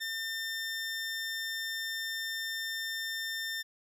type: tone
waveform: 20% pulse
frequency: 1800 Hz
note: A6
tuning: 39 cents sharp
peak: -29 dBFS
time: 0-3.63 s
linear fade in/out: 20 ms
effects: resampled to 32000 Hz